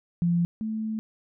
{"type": "tone pair in turn", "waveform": "sine", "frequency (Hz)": [172.1, 218.9], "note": ["F3", "A3"], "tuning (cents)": [-25, -9], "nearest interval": "major third", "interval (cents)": 416, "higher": "second", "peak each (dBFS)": [-20, -27], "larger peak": "first", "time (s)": [[0.22, 0.45], [0.61, 0.99]], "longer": "second", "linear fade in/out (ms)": 0, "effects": []}